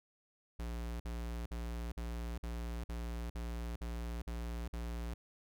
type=tone bursts; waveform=square; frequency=58.27 Hz; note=A#1; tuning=in tune; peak=-39 dBFS; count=10; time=0.59-5.14 s; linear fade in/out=5 ms; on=410 ms; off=50 ms; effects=none